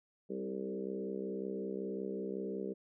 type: harmonic tone with a mistuned harmonic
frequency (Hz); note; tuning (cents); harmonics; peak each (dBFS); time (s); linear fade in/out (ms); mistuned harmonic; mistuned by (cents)
65.41; C2; 0; 3 / 4 / 5 / 6 / 7 / 8 / 9; -42 / -48 / -45 / -41 / -43 / -51 / -54; 0.29-2.74; 20; 6; +15
effects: none